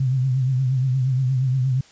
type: tone with vibrato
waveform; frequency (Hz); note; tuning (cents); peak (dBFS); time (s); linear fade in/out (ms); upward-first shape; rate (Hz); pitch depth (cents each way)
sine; 130.1; C3; -9; -17; 0-1.81; 5; triangle; 8.5; 84
effects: white hiss -51 dBFS RMS until 1.91 s + resampled to 16000 Hz